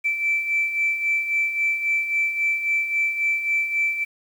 sine beating tone pair, 2326 / 2329.7 Hz, D7 / D7, -17 / -15 cents, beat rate 3.7 Hz, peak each -27 / -20 dBFS, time 0.04-4.05 s, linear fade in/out 20 ms, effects tanh soft clip ceiling -13 dBFS + 8-bit

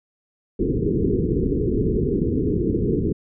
white low-pass noise, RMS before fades -21 dBFS, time 0.59-3.13 s, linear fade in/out 10 ms, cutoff 450 Hz, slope 96 dB/octave, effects none

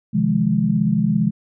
sine chord, F minor seventh, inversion second, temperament just, 130.96 / 157.15 / 174.61 / 209.5 Hz, C3 / Eb3 / F3 / Ab3, +2 / +18 / 0 / +15 cents, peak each -24 / -22 / -21 / -18 dBFS, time 0.13-1.31 s, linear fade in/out 20 ms, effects none

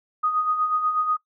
sine tone with tremolo, 1244.5 Hz, D#6, in tune, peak -18 dBFS, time 0.23-1.17 s, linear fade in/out 10 ms, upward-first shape sine, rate 8.2 Hz, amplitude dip 55%, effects noise-tail reverb RT60 0.1 s tail -19 dB re dry

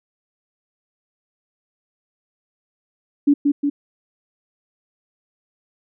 sine tone with echo, 286.6 Hz, D4, 42 cents flat, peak -10 dBFS, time 3.27-3.34 s, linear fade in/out 10 ms, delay 180 ms, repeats 2, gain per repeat -3 dB, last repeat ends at 3.7 s, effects none

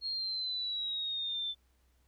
sine exponential sweep, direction down, 4279 to 3520 Hz, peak -33 dBFS, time 0.01-1.55 s, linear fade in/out 50 ms, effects added 63 Hz sine -67 dBFS peak until 2.07 s + pink hiss -75 dBFS RMS until 2.07 s

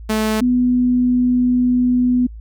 sawtooth / sine tone pair in turn, 217.2 / 248.1 Hz, A3 / B3, -22 / +8 cents, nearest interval major second, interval 230 cents, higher second, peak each -12 / -12 dBFS, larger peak neither, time 0.09-0.41 / 0.41-2.27 s, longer second, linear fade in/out 10 ms, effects added 55 Hz sine -31 dBFS peak until 2.4 s

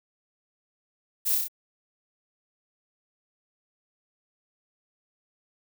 violet noise with echo, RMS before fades -26 dBFS, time 1.25-1.36 s, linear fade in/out 20 ms, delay 31 ms, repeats 4, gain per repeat -2 dB, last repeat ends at 1.484 s, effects none

